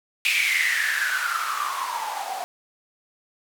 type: noise with band-pass filter sweep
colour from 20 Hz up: blue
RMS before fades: -25 dBFS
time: 0.25-2.44 s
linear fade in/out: 0 ms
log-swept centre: 2500 to 720 Hz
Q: 9.2
effects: none